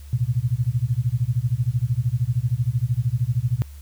sine tone with tremolo, 121.3 Hz, B2, 31 cents flat, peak -15 dBFS, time 0.13-3.62 s, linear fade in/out 0 ms, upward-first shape sine, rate 13 Hz, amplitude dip 100%, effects added 71 Hz sine -37 dBFS peak until 3.81 s + white hiss -53 dBFS RMS until 3.81 s

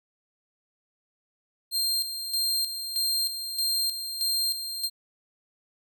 sawtooth tone with tremolo, 4186 Hz, C8, in tune, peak -21 dBFS, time 1.71-4.9 s, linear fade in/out 50 ms, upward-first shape square, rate 1.6 Hz, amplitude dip 60%, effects none

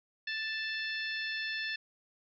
harmonic tone with a mistuned harmonic, 881 Hz, A5, 2 cents sharp, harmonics 2 / 3 / 4 / 5 / 6, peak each -36 / -40 / -42 / -44 / -46 dBFS, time 0.27-1.76 s, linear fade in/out 5 ms, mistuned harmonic 5, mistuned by -36 cents, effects none

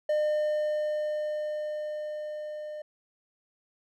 triangle tone with level ramp, 605 Hz, D#5, 49 cents flat, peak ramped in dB -21 to -34 dBFS, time 0.09-2.82 s, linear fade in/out 5 ms, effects none

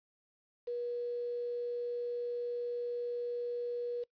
sine tone with quantisation, 481.8 Hz, B4, 43 cents flat, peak -34 dBFS, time 0.67-4.04 s, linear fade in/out 10 ms, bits 9, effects noise-tail reverb RT60 0.1 s tail -23 dB re dry + resampled to 11025 Hz

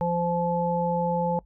harmonic tone, 172.7 Hz, F3, 19 cents flat, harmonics 1 / 3 / 5, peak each -27 / -27 / -27 dBFS, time 0.01-1.39 s, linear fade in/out 0 ms, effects noise-tail reverb RT60 0.1 s tail -23 dB re dry + added 50 Hz sine -52 dBFS peak until 1.45 s

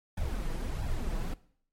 brown noise with flanger, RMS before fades -32 dBFS, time 0.17-1.34 s, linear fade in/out 5 ms, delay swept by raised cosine 1.2 to 6.2 ms, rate 1.5 Hz, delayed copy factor +0.75, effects noise-tail reverb RT60 0.6 s tail -19 dB re dry + MP3 64 kbps

